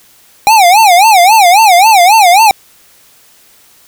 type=tone with vibrato; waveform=square; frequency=790 Hz; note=G5; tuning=13 cents sharp; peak=-3 dBFS; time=0.47-2.51 s; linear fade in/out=0 ms; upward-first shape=sine; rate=3.7 Hz; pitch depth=230 cents each way; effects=white hiss -44 dBFS RMS until 3.87 s